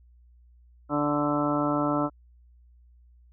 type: harmonic tone with a mistuned harmonic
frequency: 146.83 Hz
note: D3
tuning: in tune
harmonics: 1 / 2 / 3 / 4 / 5 / 6 / 7 / 8 / 9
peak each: -34 / -26 / -38 / -30 / -35 / -36 / -34 / -38 / -31 dBFS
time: 0.89-2.1 s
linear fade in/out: 50 ms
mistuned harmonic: 8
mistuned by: -30 cents
effects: added 60 Hz sine -53 dBFS peak until 3.32 s